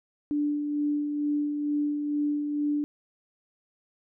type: tone with tremolo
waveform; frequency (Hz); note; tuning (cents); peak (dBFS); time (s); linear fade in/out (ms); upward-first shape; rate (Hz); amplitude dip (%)
sine; 293.7; D4; 0; -23; 0.31-2.84; 0; sine; 2.2; 40
effects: none